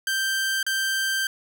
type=tone with dropouts; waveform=sawtooth; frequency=1568 Hz; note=G6; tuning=in tune; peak=-19 dBFS; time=0.07-1.27 s; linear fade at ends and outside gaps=2 ms; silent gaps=0.629-0.665 s; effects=none